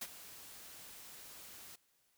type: noise with ADSR envelope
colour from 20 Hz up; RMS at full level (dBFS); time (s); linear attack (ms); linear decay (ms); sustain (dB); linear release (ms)
white; -40; 0.01-1.76; 9; 46; -13; 9
effects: white hiss -75 dBFS RMS until 2.17 s